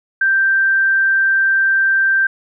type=tone; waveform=sine; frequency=1570 Hz; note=G6; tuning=2 cents sharp; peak=-11 dBFS; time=0.21-2.27 s; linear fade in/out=5 ms; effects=none